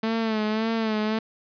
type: tone with vibrato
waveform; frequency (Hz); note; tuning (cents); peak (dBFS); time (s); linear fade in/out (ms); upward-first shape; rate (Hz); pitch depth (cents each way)
sawtooth; 220; A3; 0; -19; 0.03-1.19; 5; sine; 1.8; 55
effects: resampled to 11025 Hz + 9-bit